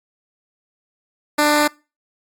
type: tone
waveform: 10% pulse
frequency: 297.1 Hz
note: D4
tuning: 20 cents sharp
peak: -5 dBFS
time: 1.38-1.68 s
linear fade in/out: 10 ms
effects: noise-tail reverb RT60 0.3 s tail -24 dB re dry + AAC 64 kbps